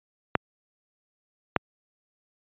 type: clicks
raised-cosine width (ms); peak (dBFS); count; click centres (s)
0.5; -4; 2; 0.353 / 1.563
effects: high-pass 100 Hz 12 dB/octave + resampled to 8000 Hz